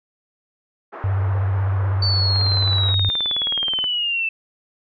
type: band-pass noise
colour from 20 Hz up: white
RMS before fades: -35 dBFS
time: 0.92-2.94 s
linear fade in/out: 20 ms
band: 330 to 1400 Hz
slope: 24 dB/octave
type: tone with vibrato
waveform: sine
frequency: 97 Hz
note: G2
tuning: 18 cents flat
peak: -17 dBFS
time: 1.04-3.09 s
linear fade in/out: 0 ms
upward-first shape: sine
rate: 16 Hz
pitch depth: 57 cents each way
type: linear sweep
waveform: sine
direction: down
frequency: 4543 to 2637 Hz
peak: -19 dBFS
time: 2.02-4.29 s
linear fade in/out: 5 ms
type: click train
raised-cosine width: 0.5 ms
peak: -16 dBFS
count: 29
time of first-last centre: 2.36-3.841 s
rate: 18.9 Hz
effects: none